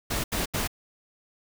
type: noise bursts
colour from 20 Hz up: pink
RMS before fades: -28 dBFS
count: 3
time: 0.1-0.676 s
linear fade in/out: 10 ms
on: 140 ms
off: 78 ms
effects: none